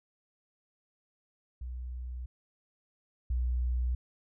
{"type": "tone pair in turn", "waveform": "sine", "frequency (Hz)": [62, 61.5], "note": ["B1", "B1"], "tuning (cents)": [7, -7], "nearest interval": "unison", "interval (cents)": 14, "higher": "first", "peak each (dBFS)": [-36, -27], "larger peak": "second", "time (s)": [[1.61, 2.26], [3.3, 3.95]], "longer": "neither", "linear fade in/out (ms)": 5, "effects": []}